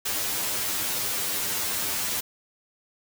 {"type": "noise with comb filter", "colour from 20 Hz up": "white", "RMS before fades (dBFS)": -28, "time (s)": [0.05, 2.21], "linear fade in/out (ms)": 10, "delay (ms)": 10, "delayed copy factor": 1, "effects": []}